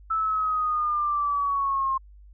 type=linear sweep; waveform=sine; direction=down; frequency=1318.5 to 1061 Hz; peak=-22 dBFS; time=0.1-1.98 s; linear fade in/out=10 ms; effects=added 50 Hz sine -46 dBFS peak until 2.33 s